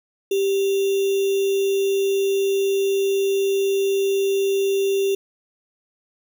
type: tone with sample-and-hold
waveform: sine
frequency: 392 Hz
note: G4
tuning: in tune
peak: -17 dBFS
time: 0.31-5.15 s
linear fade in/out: 5 ms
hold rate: 3150 Hz
effects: none